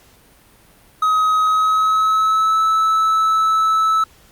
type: tone with pitch glide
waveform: triangle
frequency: 1266 to 1306.9 Hz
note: D#6 to E6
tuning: +30 to -15 cents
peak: -11 dBFS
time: 1.02-4.04 s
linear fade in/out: 5 ms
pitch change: +55 cents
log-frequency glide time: 1.43-2.59 s
effects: pink hiss -50 dBFS RMS until 4.31 s + Opus 48 kbps